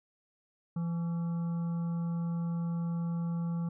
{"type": "harmonic tone with a mistuned harmonic", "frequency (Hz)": 169.4, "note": "E3", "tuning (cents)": 48, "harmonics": [1, 3, 5, 7, 8], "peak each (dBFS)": [-30, -51, -52, -54, -58], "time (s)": [0.76, 3.69], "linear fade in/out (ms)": 5, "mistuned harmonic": 7, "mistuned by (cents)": -63, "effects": []}